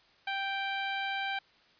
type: tone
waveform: 15% pulse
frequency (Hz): 784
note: G5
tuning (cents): 0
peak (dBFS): -25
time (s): 0.27-1.39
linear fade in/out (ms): 5
effects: white hiss -63 dBFS RMS until 1.79 s + resampled to 11025 Hz